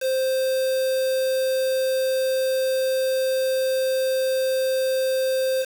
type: tone with quantisation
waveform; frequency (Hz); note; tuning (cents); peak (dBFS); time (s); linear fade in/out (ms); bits
triangle; 523.3; C5; 0; -18; 0-5.66; 50; 5
effects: none